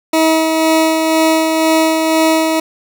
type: tone with tremolo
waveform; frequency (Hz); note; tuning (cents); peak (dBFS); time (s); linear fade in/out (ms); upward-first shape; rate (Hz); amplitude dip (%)
20% pulse; 320; D#4; +49; -4; 0.13-2.6; 5; sine; 2; 35
effects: none